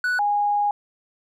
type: tone pair in turn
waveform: triangle / sine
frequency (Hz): 1480 / 822.7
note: F#6 / G#5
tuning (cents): 0 / -17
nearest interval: minor seventh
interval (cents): 1017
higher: first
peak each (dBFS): -18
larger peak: neither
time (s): 0.04-0.19 / 0.19-0.71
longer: second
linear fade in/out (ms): 2
effects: none